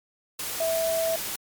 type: tone in noise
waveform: sine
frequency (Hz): 655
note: E5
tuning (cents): -11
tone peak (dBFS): -23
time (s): 0.6-1.16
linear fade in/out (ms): 5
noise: white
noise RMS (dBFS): -32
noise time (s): 0.39-1.36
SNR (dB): +6
effects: MP3 96 kbps